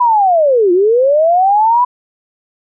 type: linear two-way sweep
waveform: sine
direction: down then up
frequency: 1000 to 342.3 to 1000 Hz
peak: -7 dBFS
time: 0-1.85 s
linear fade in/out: 10 ms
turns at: 0.72 s
effects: none